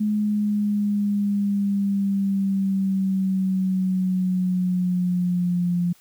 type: exponential sweep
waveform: sine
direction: down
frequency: 211.3 to 174.61 Hz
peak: -19 dBFS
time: 0-5.93 s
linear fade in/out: 10 ms
effects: white hiss -56 dBFS RMS until 6 s